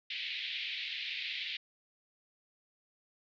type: band-pass noise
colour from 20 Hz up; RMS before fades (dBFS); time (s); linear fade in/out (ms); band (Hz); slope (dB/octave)
pink; -39; 0.1-1.57; 5; 2100 to 4100; 48
effects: none